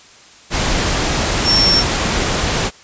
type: tone in noise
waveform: sine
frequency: 5450 Hz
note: F8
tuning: 43 cents flat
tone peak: -11 dBFS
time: 1.44-1.84 s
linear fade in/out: 50 ms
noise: pink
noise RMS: -17 dBFS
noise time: 0.5-2.71 s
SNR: +3 dB
effects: white hiss -43 dBFS RMS until 2.83 s + resampled to 16000 Hz